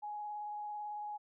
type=tone with vibrato; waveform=sine; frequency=836 Hz; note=G#5; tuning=11 cents sharp; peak=-39 dBFS; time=0.02-1.18 s; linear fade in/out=20 ms; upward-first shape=sine; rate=18 Hz; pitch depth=12 cents each way; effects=none